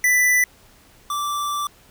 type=tone pair in turn; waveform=square; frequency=1986 / 1168.3 Hz; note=B6 / D6; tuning=+9 / -9 cents; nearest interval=major sixth; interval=918 cents; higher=first; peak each=-15 / -23 dBFS; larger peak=first; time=0.04-0.44 / 1.1-1.67 s; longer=second; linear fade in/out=2 ms; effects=pink hiss -52 dBFS RMS until 1.9 s